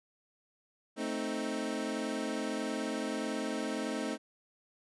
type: chord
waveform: 25% pulse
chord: A diminished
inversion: none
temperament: equal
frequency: 220 / 261.6 / 311.1 Hz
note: A3 / C4 / Eb4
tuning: 0 / 0 / 0 cents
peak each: -34 dBFS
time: 0.96-4.18 s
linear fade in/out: 50 ms
effects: resampled to 24000 Hz